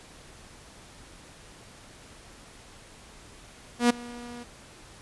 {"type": "tone with ADSR envelope", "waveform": "sawtooth", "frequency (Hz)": 240.5, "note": "B3", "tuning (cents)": -46, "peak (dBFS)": -12, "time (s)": [3.79, 4.44], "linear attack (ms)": 110, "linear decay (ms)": 9, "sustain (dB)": -23, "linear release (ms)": 13, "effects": ["pink hiss -50 dBFS RMS until 5.01 s", "resampled to 24000 Hz"]}